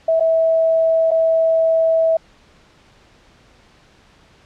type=tone with dropouts; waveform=sine; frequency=651 Hz; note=E5; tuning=22 cents flat; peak=-12 dBFS; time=0.08-2.17 s; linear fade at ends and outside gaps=5 ms; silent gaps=0.198-0.205 / 1.108-1.114 s; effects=pink hiss -51 dBFS RMS until 4.45 s + low-pass 5000 Hz 12 dB/octave